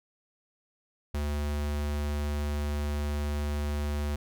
square tone, 73.42 Hz, D2, in tune, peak -29 dBFS, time 1.14-4.16 s, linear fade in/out 5 ms, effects none

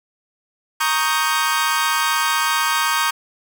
sawtooth chord, Eb dominant seventh, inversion second, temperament equal, 932.3 / 1108.7 / 1244.5 / 1568 Hz, Bb5 / Db6 / Eb6 / G6, 0 / 0 / 0 / 0 cents, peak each -19 dBFS, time 0.8-3.11 s, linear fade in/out 10 ms, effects none

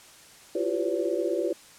sine tone cluster, 337.6 / 353 / 388.6 / 501 / 570 Hz, E4 / F4 / G4 / B4 / C#5, +41 / +19 / -15 / +25 / +48 cents, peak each -31 dBFS, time 0.55-1.53 s, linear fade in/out 5 ms, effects white hiss -51 dBFS RMS until 1.78 s + low-pass 10000 Hz 12 dB/octave

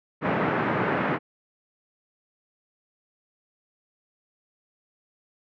pink band-pass noise, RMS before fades -25 dBFS, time 0.21-1.19 s, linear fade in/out 50 ms, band 140 to 2000 Hz, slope 24 dB/octave, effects none

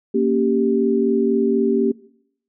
sine chord, G diminished, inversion first, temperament equal, 233.1 / 277.2 / 392 Hz, Bb3 / Db4 / G4, 0 / 0 / 0 cents, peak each -19 / -22 / -18 dBFS, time 0.14-1.92 s, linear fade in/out 10 ms, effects noise-tail reverb RT60 0.7 s tail -21 dB re dry

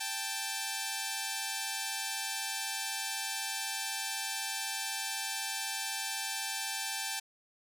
5% pulse tone pair together, 784 / 880 Hz, G5 / A5, 0 / 0 cents, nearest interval major second, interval 200 cents, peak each -25 dBFS, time 0-7.2 s, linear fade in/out 10 ms, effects none

